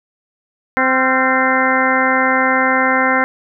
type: harmonic tone with a mistuned harmonic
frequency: 260 Hz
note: C4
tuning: 11 cents flat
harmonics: 1 / 2 / 3 / 4 / 5 / 6 / 7 / 8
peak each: -20 / -20 / -20 / -20 / -20 / -20 / -20 / -20 dBFS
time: 0.77-3.24 s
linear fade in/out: 0 ms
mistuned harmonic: 5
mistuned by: +76 cents
effects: none